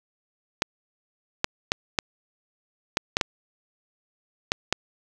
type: clicks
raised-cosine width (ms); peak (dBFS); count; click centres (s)
0.2; -3; 9; 0.621 / 1.444 / 1.719 / 1.988 / 2.971 / 3.169 / 3.212 / 4.519 / 4.726
effects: none